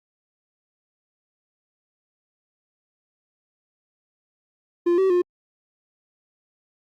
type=tone with pitch steps; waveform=triangle; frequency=347 / 381.9 / 355.4 Hz; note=F4 / G4 / F4; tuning=-11 / -45 / +30 cents; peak=-14 dBFS; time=4.86-5.22 s; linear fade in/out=10 ms; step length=120 ms; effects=Opus 48 kbps